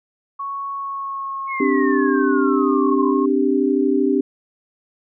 sine tone with pitch glide, 1108.7 to 1080.3 Hz, C#6 to C#6, 0 to -45 cents, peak -24 dBFS, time 0.39-3.26 s, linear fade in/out 10 ms, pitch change -45 cents, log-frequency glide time 0.73-1.64 s
sine exponential sweep, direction down, 2217 to 993 Hz, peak -25 dBFS, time 1.47-3.14 s, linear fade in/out 50 ms
sine chord, C suspended second, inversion none, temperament just, 261.6 / 294.3 / 392.4 Hz, C4 / D4 / G4, 0 / +4 / +2 cents, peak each -19 dBFS, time 1.6-4.21 s, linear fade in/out 5 ms
effects none

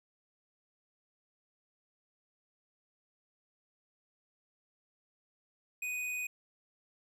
sine tone with hard clipping, 2489 Hz, D#7, in tune, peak -36 dBFS, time 5.82-6.27 s, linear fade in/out 5 ms, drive 12 dB, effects none

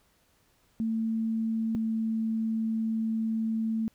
sine tone pair in turn, 223.8 / 222.8 Hz, A3 / A3, +30 / +22 cents, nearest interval unison, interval 8 cents, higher first, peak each -26 dBFS, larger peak neither, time 0.8-1.75 / 1.75-3.88 s, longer second, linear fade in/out 0 ms, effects pink hiss -67 dBFS RMS until 3.94 s

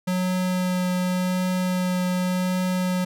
square tone with vibrato, 182.6 Hz, F#3, 23 cents flat, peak -22 dBFS, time 0.07-3.05 s, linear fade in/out 10 ms, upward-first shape triangle, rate 0.88 Hz, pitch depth 11 cents each way, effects none

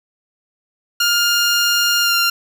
15% pulse tone with pitch glide, 1409 to 1391.2 Hz, F6 to F6, +15 to -7 cents, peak -7 dBFS, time 1-2.3 s, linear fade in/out 5 ms, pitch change -22 cents, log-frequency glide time 2.01-2.14 s, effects none

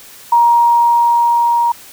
sine tone with level ramp, 943 Hz, A#5, 20 cents sharp, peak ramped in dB -6 to -10 dBFS, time 0.32-1.72 s, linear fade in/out 5 ms, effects white hiss -38 dBFS RMS until 1.92 s

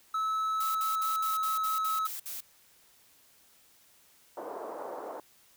triangle tone with pitch glide, 1300 to 1291 Hz, E6 to E6, -24 to -37 cents, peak -26 dBFS, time 0.14-2.07 s, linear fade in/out 5 ms, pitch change -13 cents, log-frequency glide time 1.24-1.34 s
blue noise bursts, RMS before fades -39 dBFS, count 9, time 0.6-2.406 s, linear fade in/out 5 ms, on 150 ms, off 57 ms
pink band-pass noise, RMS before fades -40 dBFS, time 4.37-5.2 s, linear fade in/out 2 ms, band 390 to 1000 Hz, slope 24 dB/octave
effects white hiss -62 dBFS RMS until 5.56 s

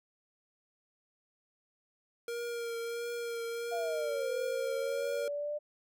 square tone with vibrato, 468.6 Hz, A#4, 9 cents sharp, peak -36 dBFS, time 2.28-5.28 s, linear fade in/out 2 ms, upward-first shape triangle, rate 1.5 Hz, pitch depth 24 cents each way
sine linear two-way sweep, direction down then up, 698.5 to 511 to 596 Hz, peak -33 dBFS, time 3.71-5.59 s, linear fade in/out 20 ms, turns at 4.32 s
effects none

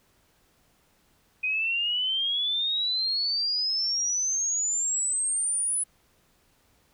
sine exponential sweep, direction up, 2489 to 10170 Hz, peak -24 dBFS, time 1.43-5.84 s, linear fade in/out 10 ms, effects pink hiss -65 dBFS RMS until 6.93 s

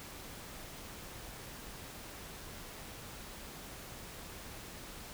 silence, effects pink hiss -48 dBFS RMS until 5.13 s

